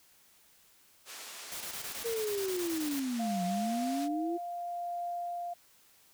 white band-pass noise, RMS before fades -46 dBFS, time 1.05-4.09 s, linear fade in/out 50 ms, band 390 to 8200 Hz, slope 12 dB/octave
white noise bursts, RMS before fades -41 dBFS, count 14, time 1.52-2.995 s, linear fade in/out 0 ms, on 84 ms, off 23 ms
sine linear two-way sweep, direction down then up, 470 to 179.1 to 348.1 Hz, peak -31 dBFS, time 2.04-4.38 s, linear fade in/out 20 ms, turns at 3.44 s
sine tone with tremolo, 698.5 Hz, F5, in tune, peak -33 dBFS, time 3.19-5.54 s, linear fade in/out 10 ms, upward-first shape triangle, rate 0.67 Hz, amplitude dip 35%
effects white hiss -63 dBFS RMS until 6.13 s

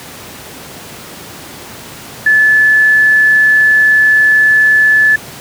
sine tone, 1732 Hz, A6, 28 cents flat, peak -5 dBFS, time 2.26-5.16 s, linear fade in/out 5 ms, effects pink hiss -30 dBFS RMS until 5.4 s + high-pass 100 Hz 12 dB/octave

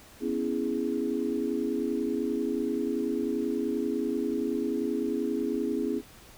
sine chord, C# minor seventh, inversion third, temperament equal, 246.9 / 277.2 / 329.6 / 415.3 Hz, B3 / C#4 / E4 / G#4, 0 / 0 / 0 / 0 cents, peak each -32 dBFS, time 0.2-6.02 s, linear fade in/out 50 ms, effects pink hiss -52 dBFS RMS until 6.37 s

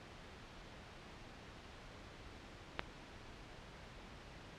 click, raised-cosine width 0.3 ms, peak -18 dBFS, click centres 2.794 s, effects pink hiss -54 dBFS RMS until 4.58 s + low-pass 4000 Hz 12 dB/octave

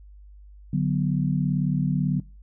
sine chord, B minor, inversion first, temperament equal, 146.83 / 185 / 246.9 Hz, D3 / F#3 / B3, 0 / 0 / 0 cents, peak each -23 / -24 / -29 dBFS, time 0.73-2.2 s, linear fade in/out 5 ms, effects noise-tail reverb RT60 0.3 s tail -21 dB re dry + added 50 Hz sine -44 dBFS peak until 2.42 s

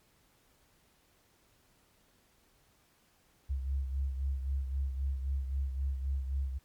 sine beating tone pair, 67.3 / 71.1 Hz, C2 / C#2, +49 / +45 cents, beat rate 3.8 Hz, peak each -31 / -40 dBFS, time 3.49-6.59 s, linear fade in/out 20 ms, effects pink hiss -68 dBFS RMS until 6.64 s + MP3 96 kbps

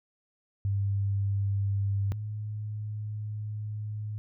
sine tone pair in turn, 99.5 / 106.03 Hz, G2 / G#2, +26 / +36 cents, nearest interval minor second, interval 110 cents, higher second, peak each -25 / -32 dBFS, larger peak first, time 0.65-2.12 / 2.12-4.18 s, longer second, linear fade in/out 0 ms, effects none

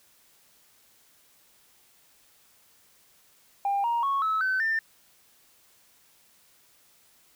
sine tone with pitch steps, 799 / 939.3 / 1104.1 / 1298 / 1525.8 / 1793.7 Hz, G5 / A#5 / C#6 / E6 / G6 / A6, +33 / +13 / -7 / -27 / -47 / +33 cents, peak -22 dBFS, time 3.65-4.79 s, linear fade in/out 2 ms, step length 190 ms, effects tanh soft clip ceiling -20 dBFS + white hiss -61 dBFS RMS until 7.35 s

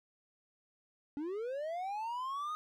triangle linear sweep, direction up, 277.2 to 1255 Hz, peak -34 dBFS, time 1.17-2.55 s, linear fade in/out 0 ms, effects none

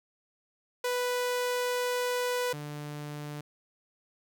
sawtooth tone pair in turn, 493.9 / 147.82 Hz, B4 / D3, 0 / +12 cents, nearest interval octave + major sixth, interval 2088 cents, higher first, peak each -24 / -33 dBFS, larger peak first, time 0.84-2.53 / 2.53-3.41 s, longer first, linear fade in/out 5 ms, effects none

